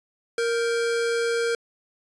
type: tone pair together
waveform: square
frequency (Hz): 465.8 / 1568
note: A#4 / G6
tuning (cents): -1 / 0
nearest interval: octave + major sixth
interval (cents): 2101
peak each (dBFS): -23 / -33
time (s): 0.38-1.55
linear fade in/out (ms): 2
effects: resampled to 22050 Hz